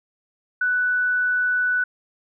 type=tone; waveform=sine; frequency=1487 Hz; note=F#6; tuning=8 cents sharp; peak=-18 dBFS; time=0.61-1.84 s; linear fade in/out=5 ms; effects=none